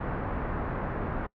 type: low-pass noise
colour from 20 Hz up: pink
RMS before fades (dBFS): -32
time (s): 0-1.27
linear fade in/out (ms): 10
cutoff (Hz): 1600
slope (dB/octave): 24
effects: noise-tail reverb RT60 0.1 s tail -23 dB re dry